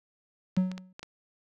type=clicks; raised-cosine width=0.2 ms; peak=-24 dBFS; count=5; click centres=0.566 / 0.716 / 0.779 / 0.994 / 1.03 s
type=tone with exponential decay; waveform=triangle; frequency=185 Hz; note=F#3; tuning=in tune; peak=-17 dBFS; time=0.57-0.93 s; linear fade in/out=5 ms; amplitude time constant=78 ms
effects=none